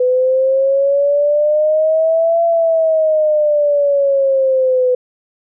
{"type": "exponential two-way sweep", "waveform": "sine", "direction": "up then down", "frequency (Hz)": [499.2, 677, 499.2], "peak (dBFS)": -10, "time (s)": [0, 4.95], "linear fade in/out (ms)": 5, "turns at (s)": 2.44, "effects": []}